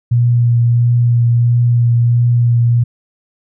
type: tone with vibrato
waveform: sine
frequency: 119.4 Hz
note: A#2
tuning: 42 cents sharp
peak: -8 dBFS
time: 0.11-2.84 s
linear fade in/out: 10 ms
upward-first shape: triangle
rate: 1.5 Hz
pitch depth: 17 cents each way
effects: none